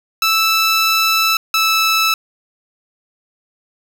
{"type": "tone pair in turn", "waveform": "15% pulse", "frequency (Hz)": [1318.5, 1312.5], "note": ["E6", "E6"], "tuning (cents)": [0, -8], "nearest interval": "unison", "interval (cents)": 8, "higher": "first", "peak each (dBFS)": -6, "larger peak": "neither", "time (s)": [[0.22, 1.37], [1.54, 2.14]], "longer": "first", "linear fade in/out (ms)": 2, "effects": []}